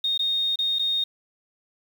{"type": "tone with dropouts", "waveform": "sine", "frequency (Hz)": 3700, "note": "A#7", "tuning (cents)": -14, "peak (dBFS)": -21, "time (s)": [0.04, 1.04], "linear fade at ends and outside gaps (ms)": 5, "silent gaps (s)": [[0.178, 0.192], [0.559, 0.588], [0.787, 0.793]], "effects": ["8-bit"]}